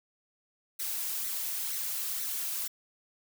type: noise with flanger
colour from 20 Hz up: blue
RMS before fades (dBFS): -34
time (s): 0.79-2.68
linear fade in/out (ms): 10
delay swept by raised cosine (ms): 0.49 to 2.99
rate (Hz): 2.1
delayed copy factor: +0.5
effects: none